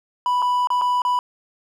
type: tone with dropouts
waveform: triangle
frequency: 987.8 Hz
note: B5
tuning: in tune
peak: -15 dBFS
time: 0.26-1.19 s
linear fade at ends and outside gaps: 1 ms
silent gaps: 0.42-0.424 / 0.672-0.703 / 0.813-0.818 / 1.019-1.05 s
effects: none